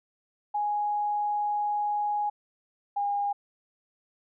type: tone pair in turn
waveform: sine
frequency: 830.6 / 811.6 Hz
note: G#5 / G#5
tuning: 0 / -40 cents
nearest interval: unison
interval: 40 cents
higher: first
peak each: -25 dBFS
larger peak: neither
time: 0.54-2.3 / 2.96-3.33 s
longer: first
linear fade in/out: 10 ms
effects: none